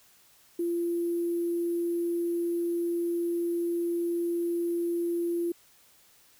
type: tone with sample-and-hold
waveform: sine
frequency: 342.6 Hz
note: F4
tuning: 33 cents flat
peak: -26 dBFS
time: 0.59-5.52 s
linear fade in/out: 5 ms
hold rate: 11025 Hz
effects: white hiss -60 dBFS RMS until 6.39 s